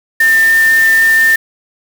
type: tone in noise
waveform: sine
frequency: 1799 Hz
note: A6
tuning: 38 cents sharp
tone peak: -6 dBFS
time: 0.2-1.36 s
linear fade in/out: 5 ms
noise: white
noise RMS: -23 dBFS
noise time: 0.2-1.36 s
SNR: +14 dB
effects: none